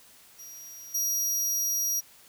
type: tone with level steps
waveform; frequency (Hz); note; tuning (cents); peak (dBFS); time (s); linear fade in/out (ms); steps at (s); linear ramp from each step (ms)
sawtooth; 5740; F8; +47; -40 / -23; 0.38-2.01; 20; 0.94; 10
effects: white hiss -55 dBFS RMS until 2.28 s